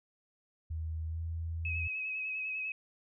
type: tone with pitch glide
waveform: sine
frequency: 80 to 82.34 Hz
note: D#2 to E2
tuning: +49 to -1 cents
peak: -34 dBFS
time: 0.7-1.88 s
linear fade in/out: 10 ms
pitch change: +50 cents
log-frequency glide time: 1.08-1.2 s
type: tone with vibrato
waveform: sine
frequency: 2555 Hz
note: D#7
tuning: 45 cents sharp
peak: -34 dBFS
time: 1.65-2.72 s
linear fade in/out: 2 ms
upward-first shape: sine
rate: 10 Hz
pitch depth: 30 cents each way
effects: none